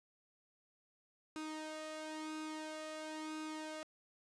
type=tone with flanger; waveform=sawtooth; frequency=311.1 Hz; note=D#4; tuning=in tune; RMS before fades=-45 dBFS; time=1.36-3.83 s; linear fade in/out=0 ms; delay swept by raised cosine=0.77 to 1.54 ms; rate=0.99 Hz; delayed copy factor=+0.6; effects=resampled to 22050 Hz